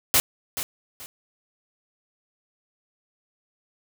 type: noise with echo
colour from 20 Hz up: white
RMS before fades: -18 dBFS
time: 0.14-0.2 s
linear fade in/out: 0 ms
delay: 430 ms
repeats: 2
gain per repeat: -11 dB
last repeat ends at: 1.06 s
effects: none